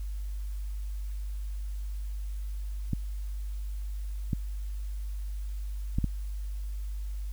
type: clicks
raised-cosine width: 5 ms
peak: -15 dBFS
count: 4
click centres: 2.933 / 4.332 / 5.985 / 6.043 s
effects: added 50 Hz sine -32 dBFS peak until 7.32 s + white hiss -58 dBFS RMS until 7.32 s